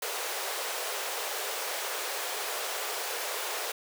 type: high-pass noise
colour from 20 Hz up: pink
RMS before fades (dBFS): -34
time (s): 0.02-3.72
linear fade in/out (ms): 5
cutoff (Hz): 410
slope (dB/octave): 48
effects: none